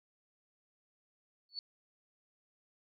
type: tone with exponential growth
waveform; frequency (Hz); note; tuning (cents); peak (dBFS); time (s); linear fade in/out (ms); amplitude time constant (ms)
sine; 4449; C#8; +5; -33; 1.49-1.59; 1; 20
effects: none